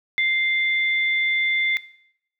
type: tone pair together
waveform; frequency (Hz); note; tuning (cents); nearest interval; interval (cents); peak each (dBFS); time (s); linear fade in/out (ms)
sine; 2093 / 3520; C7 / A7; 0 / 0; major sixth; 900; -18 / -27; 0.18-1.77; 0
effects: noise-tail reverb RT60 0.7 s tail -19 dB re dry